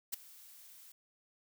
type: noise with ADSR envelope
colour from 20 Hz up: blue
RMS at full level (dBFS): -34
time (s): 0.12-0.92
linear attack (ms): 18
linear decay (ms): 8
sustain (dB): -22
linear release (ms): 4
effects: none